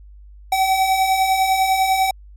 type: beating tone pair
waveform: square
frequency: 755 / 765 Hz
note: F#5 / G5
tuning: +35 / -42 cents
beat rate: 10 Hz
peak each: -24 / -16 dBFS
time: 0.52-2.11 s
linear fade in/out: 5 ms
effects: added 50 Hz sine -39 dBFS peak until 2.36 s + MP3 64 kbps